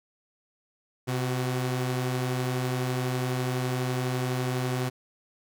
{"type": "tone pair together", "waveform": "sawtooth", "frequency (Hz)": [127.9, 371.7], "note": ["C3", "F#4"], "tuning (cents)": [-39, 8], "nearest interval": "octave + tritone", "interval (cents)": 1847, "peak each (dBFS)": [-23, -31], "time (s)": [1.07, 4.9], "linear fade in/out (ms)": 20, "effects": []}